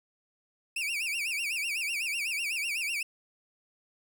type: tone with vibrato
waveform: 40% pulse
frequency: 2515 Hz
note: D#7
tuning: 18 cents sharp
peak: -29 dBFS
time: 0.76-3.03 s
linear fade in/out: 5 ms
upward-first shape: sine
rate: 8 Hz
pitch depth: 190 cents each way
effects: none